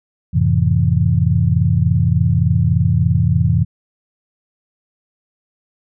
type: chord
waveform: sine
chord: F major seventh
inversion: none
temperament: equal with one note detuned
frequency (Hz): 87.31 / 107.43 / 130.81 / 164.81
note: F2 / A2 / C3 / E3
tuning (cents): 0 / -41 / 0 / 0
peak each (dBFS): -17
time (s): 0.33-3.65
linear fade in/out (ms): 20
effects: none